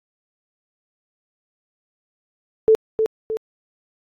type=tone with echo; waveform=sine; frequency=440 Hz; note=A4; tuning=in tune; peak=-9 dBFS; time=2.68-2.75 s; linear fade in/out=0 ms; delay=310 ms; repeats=2; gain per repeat=-6 dB; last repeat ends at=3.37 s; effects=AAC 48 kbps